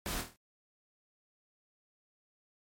pink noise with echo, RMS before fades -37 dBFS, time 0.06-0.21 s, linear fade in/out 0 ms, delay 25 ms, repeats 6, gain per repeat -5 dB, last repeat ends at 0.36 s, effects MP3 64 kbps

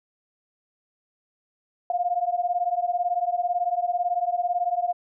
sine beating tone pair, 698.5 / 716.5 Hz, F5 / F5, 0 / +44 cents, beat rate 18 Hz, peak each -25 dBFS, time 1.9-4.93 s, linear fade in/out 2 ms, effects none

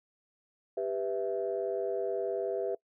sine chord, E minor, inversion first, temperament just, 395.6 / 494.4 / 659.3 Hz, G4 / B4 / E5, +16 / +2 / 0 cents, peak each -33 / -34 / -34 dBFS, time 0.77-2.75 s, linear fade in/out 5 ms, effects noise-tail reverb RT60 0.1 s tail -23 dB re dry + tanh soft clip ceiling -21 dBFS

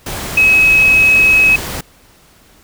sine tone in noise, 2558 Hz, D#7, 47 cents sharp, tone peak -6 dBFS, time 0.37-1.56 s, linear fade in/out 5 ms, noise pink, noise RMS -23 dBFS, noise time 0.06-1.81 s, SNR +14 dB, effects pink hiss -47 dBFS RMS until 2.63 s

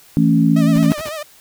sine chord, A major, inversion second, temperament equal with one note detuned, 164.81 / 222.4 / 277.2 Hz, E3 / A3 / C#4, 0 / +19 / 0 cents, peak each -14 / -15 / -15 dBFS, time 0.17-0.92 s, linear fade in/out 0 ms
sawtooth tone with vibrato, 618 Hz, D#5, 12 cents flat, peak -21 dBFS, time 0.56-1.23 s, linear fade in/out 5 ms, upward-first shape sine, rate 9 Hz, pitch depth 86 cents each way
pink noise bursts, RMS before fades -32 dBFS, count 5, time 0.75-1.089 s, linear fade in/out 0 ms, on 35 ms, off 41 ms
effects white hiss -47 dBFS RMS until 1.4 s

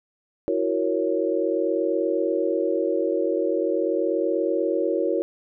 sine chord, F# dominant seventh, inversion third, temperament equal, 329.6 / 370 / 466.2 / 554.4 Hz, E4 / F#4 / A#4 / C#5, 0 / 0 / 0 / 0 cents, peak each -26 dBFS, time 0.48-5.22 s, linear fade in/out 0 ms, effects none

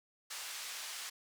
white band-pass noise, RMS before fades -44 dBFS, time 0.3-1.1 s, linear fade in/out 10 ms, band 950 to 7600 Hz, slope 12 dB/octave, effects none

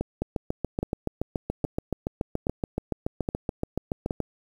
two click trains, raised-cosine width 2 ms, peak -13 / -13 dBFS, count 29 / 6, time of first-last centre 0.22-4.203 / 0.01-4.108 s, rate 7.03 / 1.22 Hz, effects 8-bit

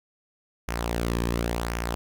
sawtooth tone with flanger, 58.27 Hz, A#1, in tune, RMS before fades -28 dBFS, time 0.68-1.95 s, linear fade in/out 0 ms, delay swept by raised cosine 0.24 to 1.44 ms, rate 0.92 Hz, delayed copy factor -0.55, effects none

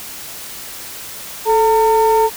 sine tone pair together, 436.6 / 910 Hz, A4 / A#5, -13 / -42 cents, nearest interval octave + minor second, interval 1271 cents, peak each -11 dBFS, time 1.45-2.3 s, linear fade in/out 50 ms, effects tanh soft clip ceiling -6 dBFS + white hiss -31 dBFS RMS until 2.36 s

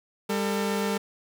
sawtooth tone pair together, 200 / 448 Hz, G3 / A4, +35 / +31 cents, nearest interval octave + major second, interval 1396 cents, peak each -23 / -25 dBFS, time 0.29-0.98 s, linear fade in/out 10 ms, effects none

